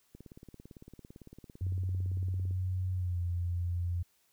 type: click train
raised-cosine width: 3 ms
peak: -36 dBFS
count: 43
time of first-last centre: 0.15-2.51 s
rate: 17.8 Hz
type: tone with pitch glide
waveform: sine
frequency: 92.4 to 87.42 Hz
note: F#2 to F2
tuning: -2 to +2 cents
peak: -30 dBFS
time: 1.61-4.03 s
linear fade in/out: 10 ms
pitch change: -96 cents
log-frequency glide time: 2.93-3.2 s
effects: white hiss -71 dBFS RMS until 4.32 s